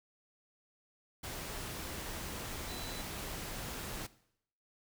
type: tone in noise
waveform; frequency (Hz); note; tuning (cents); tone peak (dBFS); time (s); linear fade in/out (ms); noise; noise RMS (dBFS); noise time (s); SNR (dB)
sine; 3986; B7; +15; -49; 2.68-3.02; 10; pink; -42; 1.23-4.07; -10
effects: noise-tail reverb RT60 0.7 s tail -18 dB re dry